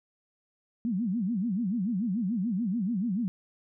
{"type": "tone with vibrato", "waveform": "sine", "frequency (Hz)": 209.7, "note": "G#3", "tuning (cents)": 17, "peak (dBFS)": -26, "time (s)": [0.85, 3.28], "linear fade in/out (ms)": 0, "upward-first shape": "sine", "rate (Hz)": 6.9, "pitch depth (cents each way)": 280, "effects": []}